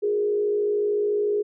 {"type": "tone with frequency modulation", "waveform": "sine", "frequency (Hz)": 415.3, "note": "G#4", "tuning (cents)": 0, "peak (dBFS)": -20, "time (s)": [0.02, 1.43], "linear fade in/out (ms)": 20, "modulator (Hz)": 53.6, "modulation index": 0.51, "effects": []}